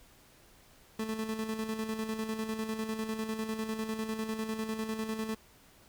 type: tone with tremolo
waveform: 30% pulse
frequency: 220 Hz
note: A3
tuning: in tune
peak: -29 dBFS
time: 0.99-5.35 s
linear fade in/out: 5 ms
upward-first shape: square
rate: 10 Hz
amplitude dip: 50%
effects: pink hiss -60 dBFS RMS until 5.88 s